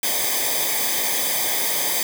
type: noise with comb filter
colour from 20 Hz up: white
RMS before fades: -22 dBFS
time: 0.03-2.03 s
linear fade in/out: 2 ms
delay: 0.72 ms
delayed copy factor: -0.85
effects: none